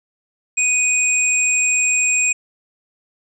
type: tone pair together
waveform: sine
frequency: 2489 / 7484 Hz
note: D#7 / A#8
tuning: 0 / +6 cents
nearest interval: octave + perfect fifth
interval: 1906 cents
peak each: -17 dBFS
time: 0.57-2.33 s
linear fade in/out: 10 ms
effects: none